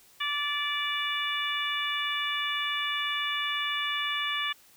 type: harmonic tone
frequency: 582 Hz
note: D5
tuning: 16 cents flat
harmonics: 2 / 3 / 4 / 5 / 6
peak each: -34 / -34 / -34 / -34 / -34 dBFS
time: 0.2-4.53 s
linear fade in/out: 10 ms
effects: white hiss -58 dBFS RMS until 4.76 s